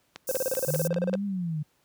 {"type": "click train", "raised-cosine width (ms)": 0.2, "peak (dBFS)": -20, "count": 6, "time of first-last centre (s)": [0.16, 1.138], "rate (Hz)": 5.11}
{"type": "high-pass noise", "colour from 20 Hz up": "white", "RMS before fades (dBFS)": -34, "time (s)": [0.27, 0.88], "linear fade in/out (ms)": 10, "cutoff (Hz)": 5300, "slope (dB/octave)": 48}
{"type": "tone bursts", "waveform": "triangle", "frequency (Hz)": 523.3, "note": "C5", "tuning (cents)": 0, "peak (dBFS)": -22, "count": 16, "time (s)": [0.29, 1.153], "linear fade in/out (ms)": 0, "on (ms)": 23, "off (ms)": 33}
{"type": "exponential two-way sweep", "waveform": "sine", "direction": "up then down", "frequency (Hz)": [146.83, 204.5, 146.83], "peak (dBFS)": -27, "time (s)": [0.67, 1.63], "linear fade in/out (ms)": 10, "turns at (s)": 1.25}
{"effects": ["pink hiss -68 dBFS RMS until 1.84 s", "high-pass 80 Hz 12 dB/octave"]}